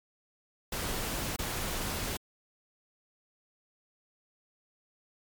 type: noise with dropouts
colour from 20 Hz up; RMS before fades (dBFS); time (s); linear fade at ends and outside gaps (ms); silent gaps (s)
pink; -34; 0.72-2.17; 5; 1.363-1.388
effects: MP3 96 kbps